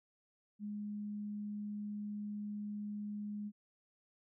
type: tone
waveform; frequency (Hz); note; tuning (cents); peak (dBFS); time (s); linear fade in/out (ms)
sine; 207.7; G#3; 0; -39; 0.59-3.52; 50
effects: none